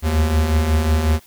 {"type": "beating tone pair", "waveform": "square", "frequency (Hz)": [73.42, 78.92], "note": ["D2", "D#2"], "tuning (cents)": [0, 25], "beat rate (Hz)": 5.5, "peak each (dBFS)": [-23, -16], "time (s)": [0.02, 1.2], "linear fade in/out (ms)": 50, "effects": ["white hiss -50 dBFS RMS until 1.26 s"]}